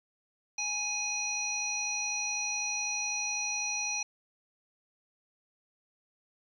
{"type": "harmonic tone", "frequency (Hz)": 832, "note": "G#5", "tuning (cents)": 3, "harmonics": [1, 3, 5, 7], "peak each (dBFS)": [-42, -35, -40, -33], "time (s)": [0.58, 4.03], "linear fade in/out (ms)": 5, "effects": ["11-bit"]}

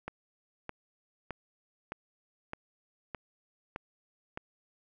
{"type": "click train", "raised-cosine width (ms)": 0.5, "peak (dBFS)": -22, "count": 8, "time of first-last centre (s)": [0.08, 4.374], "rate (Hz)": 1.63, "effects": []}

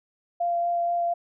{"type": "tone with vibrato", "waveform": "sine", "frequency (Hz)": 691, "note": "F5", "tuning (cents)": -19, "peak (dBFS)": -22, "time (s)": [0.4, 1.14], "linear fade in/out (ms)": 10, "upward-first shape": "sine", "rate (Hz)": 4.2, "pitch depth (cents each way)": 9, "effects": []}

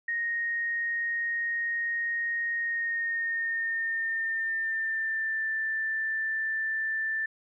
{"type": "tone with pitch glide", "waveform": "sine", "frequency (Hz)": [1864.7, 1771.3], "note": ["A#6", "A6"], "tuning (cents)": [0, 11], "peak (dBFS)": -27, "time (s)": [0.08, 7.26], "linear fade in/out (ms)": 5, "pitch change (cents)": -89, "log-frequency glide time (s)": [2.56, 5.47], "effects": []}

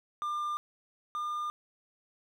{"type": "tone pair in turn", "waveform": "triangle", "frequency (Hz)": [1198, 1205.6], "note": ["D6", "D6"], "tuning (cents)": [34, 45], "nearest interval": "unison", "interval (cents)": 11, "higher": "second", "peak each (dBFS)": [-29, -30], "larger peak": "first", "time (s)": [[0.22, 0.57], [1.15, 1.5]], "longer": "neither", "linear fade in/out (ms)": 0, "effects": []}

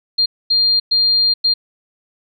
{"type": "tone bursts at uneven times", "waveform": "sine", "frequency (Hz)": 4200, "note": "C8", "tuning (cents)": 6, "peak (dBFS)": -11, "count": 4, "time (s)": [[0.18, 0.26], [0.5, 0.8], [0.91, 1.34], [1.44, 1.54]], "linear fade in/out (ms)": 10, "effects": []}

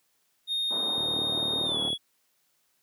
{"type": "tone with pitch glide", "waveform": "triangle", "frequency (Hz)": [3694, 3368], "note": ["A#7", "G#7"], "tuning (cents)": [-16, 24], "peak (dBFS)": -25, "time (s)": [0.47, 1.98], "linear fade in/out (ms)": 50, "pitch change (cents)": -160, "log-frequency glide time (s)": [1.64, 1.79]}
{"type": "band-pass noise", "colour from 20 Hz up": "pink", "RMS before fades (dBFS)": -39, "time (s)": [0.7, 1.9], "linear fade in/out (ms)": 20, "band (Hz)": [220, 1100], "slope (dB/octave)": 24}
{"type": "click train", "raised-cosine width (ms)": 2, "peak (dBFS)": -23, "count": 37, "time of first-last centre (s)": [0.98, 1.93], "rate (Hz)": 37.9}
{"effects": ["white hiss -71 dBFS RMS until 2.82 s", "high-pass 100 Hz 12 dB/octave"]}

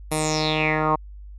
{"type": "tone with low-pass filter sweep", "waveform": "10% pulse", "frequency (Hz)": 155.1, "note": "D#3", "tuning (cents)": -5, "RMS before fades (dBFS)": -22, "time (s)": [0.11, 0.96], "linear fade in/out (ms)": 10, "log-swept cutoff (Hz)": [11000, 1000], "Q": 6.4, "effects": ["added 50 Hz sine -37 dBFS peak until 1.38 s"]}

